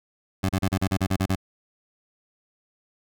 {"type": "tone bursts", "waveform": "20% pulse", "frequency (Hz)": 95.3, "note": "G2", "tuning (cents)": -48, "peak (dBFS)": -16, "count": 10, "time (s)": [0.43, 1.357], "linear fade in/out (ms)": 10, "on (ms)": 63, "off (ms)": 33, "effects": []}